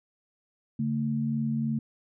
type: tone pair together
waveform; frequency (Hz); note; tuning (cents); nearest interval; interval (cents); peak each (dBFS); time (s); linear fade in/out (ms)
sine; 141.77 / 224.8; C#3 / A3; +39 / +37; minor sixth; 798; -30 / -27; 0.79-1.79; 5
effects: none